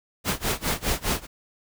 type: noise with tremolo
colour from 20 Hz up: pink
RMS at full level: -23 dBFS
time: 0.24-1.27 s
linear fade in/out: 50 ms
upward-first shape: sine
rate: 4.9 Hz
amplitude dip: 95%
effects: none